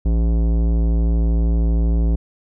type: tone with tanh clipping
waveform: sine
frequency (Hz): 56.4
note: A1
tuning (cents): +44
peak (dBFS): -16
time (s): 0.05-2.16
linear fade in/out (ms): 10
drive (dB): 16
effects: none